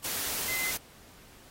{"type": "tone in noise", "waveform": "sine", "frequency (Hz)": 2053, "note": "C7", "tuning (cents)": -33, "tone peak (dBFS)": -33, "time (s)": [0.48, 0.71], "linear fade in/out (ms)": 5, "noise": "white", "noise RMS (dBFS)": -33, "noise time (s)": [0.04, 0.77], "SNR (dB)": -3, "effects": ["pink hiss -55 dBFS RMS until 1.5 s", "AAC 48 kbps"]}